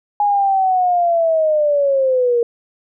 sine linear sweep, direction down, 830.6 to 466.2 Hz, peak -12 dBFS, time 0.2-2.43 s, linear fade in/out 2 ms, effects none

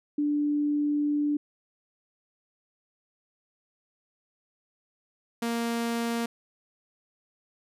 sine / sawtooth tone pair in turn, 293.7 / 233.1 Hz, D4 / A#3, 0 / 0 cents, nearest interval major third, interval 400 cents, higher first, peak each -23 dBFS, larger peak neither, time 0.18-1.37 / 5.42-6.26 s, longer first, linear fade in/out 5 ms, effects resampled to 32000 Hz

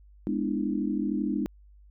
sine chord, E dominant seventh, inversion first, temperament just, 206 / 247.2 / 296.7 / 329.6 Hz, G#3 / B3 / D4 / E4, -14 / +2 / +18 / 0 cents, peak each -30 / -32 / -30 / -34 dBFS, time 0.27-1.46 s, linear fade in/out 0 ms, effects added 50 Hz sine -51 dBFS peak until 1.9 s

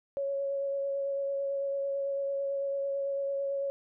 sine tone with vibrato, 554.4 Hz, C#5, in tune, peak -29 dBFS, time 0.17-3.7 s, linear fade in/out 0 ms, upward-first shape sine, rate 9 Hz, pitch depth 12 cents each way, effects none

